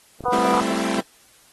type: clicks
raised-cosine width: 2 ms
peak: -22 dBFS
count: 6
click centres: 0.207 / 0.239 / 0.284 / 0.386 / 0.551 / 0.618 s
type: harmonic tone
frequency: 246.2 Hz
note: B3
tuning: 5 cents flat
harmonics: 2 / 3 / 4 / 5 / 6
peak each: -24 / -23 / -23 / -26 / -39 dBFS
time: 0.25-0.61 s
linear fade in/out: 10 ms
type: chord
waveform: sawtooth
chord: A minor seventh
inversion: third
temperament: equal with one note detuned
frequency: 196 / 220 / 261.6 / 335.6 Hz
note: G3 / A3 / C4 / E4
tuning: 0 / 0 / 0 / +31 cents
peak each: -23 dBFS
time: 0.32-1.01 s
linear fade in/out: 10 ms
effects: white hiss -54 dBFS RMS until 1.52 s + AAC 32 kbps